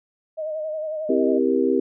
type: tone with vibrato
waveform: sine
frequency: 622.3 Hz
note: D#5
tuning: in tune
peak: -25 dBFS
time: 0.37-1.39 s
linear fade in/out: 20 ms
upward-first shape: sine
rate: 11 Hz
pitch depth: 43 cents each way
type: chord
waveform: sine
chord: C dominant seventh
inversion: none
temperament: just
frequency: 261.6 / 327 / 392.4 / 470.9 Hz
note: C4 / E4 / G4 / Bb4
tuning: 0 / -14 / +2 / +18 cents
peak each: -22 / -24 / -21 / -24 dBFS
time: 1.09-1.8 s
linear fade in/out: 5 ms
effects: none